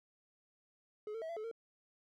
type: tone with pitch steps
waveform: triangle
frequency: 423.4 / 450.9 / 645 / 674 / 430.9 / 457.6 Hz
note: G#4 / A4 / E5 / E5 / A4 / A#4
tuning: +33 / +42 / -38 / +38 / -36 / -32 cents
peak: -38 dBFS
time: 1.07-1.514 s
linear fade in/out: 2 ms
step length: 74 ms
effects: none